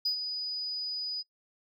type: tone with ADSR envelope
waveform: sine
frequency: 4960 Hz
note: D#8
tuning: 6 cents flat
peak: -23 dBFS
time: 0.05-1.23 s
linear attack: 8 ms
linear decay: 99 ms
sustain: -9 dB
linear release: 27 ms
effects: noise-tail reverb RT60 0.1 s tail -21 dB re dry + tanh soft clip ceiling -24 dBFS